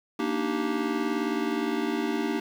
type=chord; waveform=square; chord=Eb major seventh; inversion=second; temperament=just; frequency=233.3 / 291.7 / 311.1 / 388.9 Hz; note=Bb3 / D4 / Eb4 / G4; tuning=+2 / -12 / 0 / -14 cents; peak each=-32 dBFS; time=0.19-2.4 s; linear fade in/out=5 ms; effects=low-pass 4000 Hz 12 dB/octave + 8-bit